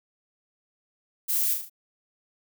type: noise with echo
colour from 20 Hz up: violet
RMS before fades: -26 dBFS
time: 1.28-1.55 s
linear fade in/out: 20 ms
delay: 37 ms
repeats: 4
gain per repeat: -5 dB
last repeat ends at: 1.698 s
effects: none